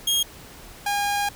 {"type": "tone pair in turn", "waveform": "sawtooth", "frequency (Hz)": [3254, 813.5], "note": ["G#7", "G#5"], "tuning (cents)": [-36, -36], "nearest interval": "2 octaves", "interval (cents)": 2400, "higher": "first", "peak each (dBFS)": [-16, -18], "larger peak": "first", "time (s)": [[0.07, 0.23], [0.86, 1.29]], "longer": "second", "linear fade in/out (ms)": 5, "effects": ["pink hiss -44 dBFS RMS until 1.35 s"]}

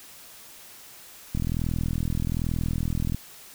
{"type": "click train", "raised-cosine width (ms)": 5, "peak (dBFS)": -15, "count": 75, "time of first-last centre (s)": [1.35, 3.146], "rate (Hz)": 41.2, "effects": ["white hiss -47 dBFS RMS until 3.54 s"]}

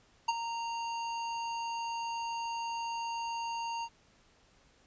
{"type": "tone with ADSR envelope", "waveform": "square", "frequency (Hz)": 927, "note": "A#5", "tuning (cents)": -10, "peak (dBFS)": -25, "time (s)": [0.28, 3.89], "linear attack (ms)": 9, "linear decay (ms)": 32, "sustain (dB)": -10, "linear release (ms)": 56, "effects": ["pink hiss -65 dBFS RMS until 4.86 s", "resampled to 16000 Hz"]}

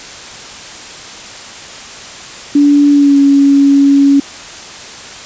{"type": "tone with pitch glide", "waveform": "sine", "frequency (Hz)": [287.9, 279.5], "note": ["D4", "C#4"], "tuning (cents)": [-34, 14], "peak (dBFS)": -4, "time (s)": [2.55, 4.2], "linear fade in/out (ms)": 5, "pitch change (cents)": -52, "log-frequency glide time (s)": [2.91, 3.19], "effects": ["white hiss -29 dBFS RMS until 5.25 s", "resampled to 16000 Hz"]}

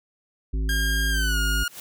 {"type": "harmonic tone", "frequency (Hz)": 53.4, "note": "G#1", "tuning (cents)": 49, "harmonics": [1, 3, 5, 7], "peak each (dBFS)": [-22, -37, -37, -43], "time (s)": [0.53, 1.64], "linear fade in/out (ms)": 10}
{"type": "tone with pitch glide", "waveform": "sawtooth", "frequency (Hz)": [1614, 1429.6], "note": ["G#6", "F6"], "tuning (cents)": [-50, 40], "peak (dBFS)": -21, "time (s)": [0.69, 1.68], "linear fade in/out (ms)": 2, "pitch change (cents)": -210, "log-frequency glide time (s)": [1.1, 1.38]}
{"type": "noise with exponential growth", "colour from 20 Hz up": "white", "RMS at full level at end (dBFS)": -35, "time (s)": [1.57, 1.8], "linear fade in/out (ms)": 2, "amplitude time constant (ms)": 50}
{"effects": []}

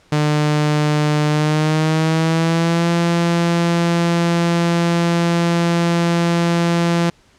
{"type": "tone with pitch glide", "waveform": "sawtooth", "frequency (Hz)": [150, 170.33], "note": ["D3", "F3"], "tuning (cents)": [37, -43], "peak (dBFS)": -10, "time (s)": [0.12, 7.1], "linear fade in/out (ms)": 5, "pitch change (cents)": 220, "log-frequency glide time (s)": [1.26, 2.89], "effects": ["pink hiss -53 dBFS RMS until 7.38 s", "low-pass 7000 Hz 12 dB/octave"]}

